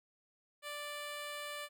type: tone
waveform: 10% pulse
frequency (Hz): 587.3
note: D5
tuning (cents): 0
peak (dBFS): -33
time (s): 0.62-1.69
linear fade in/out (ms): 50
effects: none